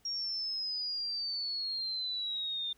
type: exponential sweep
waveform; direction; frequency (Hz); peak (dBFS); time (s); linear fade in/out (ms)
sine; down; 5600 to 3599; -33; 0.05-2.73; 5
effects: pink hiss -68 dBFS RMS until 2.77 s